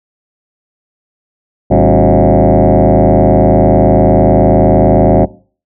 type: tone with frequency modulation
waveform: sine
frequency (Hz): 214.8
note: A3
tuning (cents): -41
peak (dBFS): -3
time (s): 1.7-5.26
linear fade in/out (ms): 20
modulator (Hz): 80.1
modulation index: 6.3
effects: noise-tail reverb RT60 0.4 s tail -21 dB re dry + tanh soft clip ceiling 0 dBFS